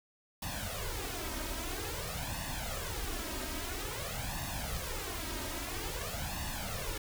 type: noise with flanger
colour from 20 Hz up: pink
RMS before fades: -38 dBFS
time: 0.42-6.98 s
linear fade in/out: 5 ms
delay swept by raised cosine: 1.1 to 3.2 ms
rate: 0.5 Hz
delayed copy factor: +0.75
effects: none